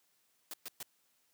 white noise bursts, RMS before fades -43 dBFS, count 3, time 0.51-0.828 s, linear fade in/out 0 ms, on 26 ms, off 120 ms, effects white hiss -74 dBFS RMS until 1.33 s + high-pass 100 Hz 12 dB/octave

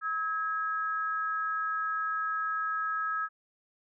sine tone pair together, 1287 / 1647 Hz, E6 / G#6, -42 / -15 cents, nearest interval major third, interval 427 cents, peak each -30 / -34 dBFS, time 0.01-3.29 s, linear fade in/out 50 ms, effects none

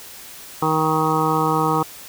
harmonic tone, 157.4 Hz, D#3, 20 cents sharp, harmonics 1 / 2 / 3 / 5 / 6 / 7 / 8, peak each -24 / -24 / -24 / -24 / -24 / -24 / -24 dBFS, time 0.62-1.83 s, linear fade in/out 5 ms, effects white hiss -39 dBFS RMS until 2.08 s

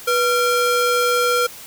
square ring-modulated tone, 932.3 Hz, A#5, in tune, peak -13 dBFS, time 0.07-1.47 s, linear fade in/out 10 ms, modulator 443 Hz, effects white hiss -38 dBFS RMS until 1.66 s

